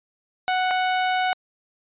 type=tone pair in turn; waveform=sawtooth; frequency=740 / 740 Hz; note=F#5 / F#5; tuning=0 / 0 cents; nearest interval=unison; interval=0 cents; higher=neither; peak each=-16 dBFS; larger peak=neither; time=0.48-0.71 / 0.71-1.33 s; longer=second; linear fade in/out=0 ms; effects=resampled to 8000 Hz